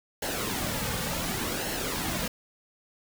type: noise with flanger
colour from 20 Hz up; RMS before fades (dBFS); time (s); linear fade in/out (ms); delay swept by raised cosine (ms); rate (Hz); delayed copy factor
pink; -31; 0.22-2.28; 5; 0.83 to 3.03; 0.68; -0.55
effects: none